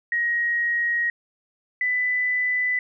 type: tone pair in turn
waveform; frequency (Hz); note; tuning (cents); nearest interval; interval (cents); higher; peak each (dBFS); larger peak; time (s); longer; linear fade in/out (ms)
sine; 1887 / 1994.8; A#6 / B6; +21 / +17; minor second; 96; second; -20; neither; 0.12-1.1 / 1.81-2.79; neither; 2
effects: none